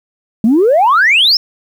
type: exponential sweep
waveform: sine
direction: up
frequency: 207.7 to 5420 Hz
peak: -5 dBFS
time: 0.44-1.37 s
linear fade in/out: 2 ms
effects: tanh soft clip ceiling -3 dBFS + 7-bit